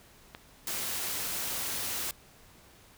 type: click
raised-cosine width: 0.3 ms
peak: -25 dBFS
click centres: 0.349 s
type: noise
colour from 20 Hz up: white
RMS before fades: -34 dBFS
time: 0.67-2.11 s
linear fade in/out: 2 ms
effects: pink hiss -57 dBFS RMS until 2.97 s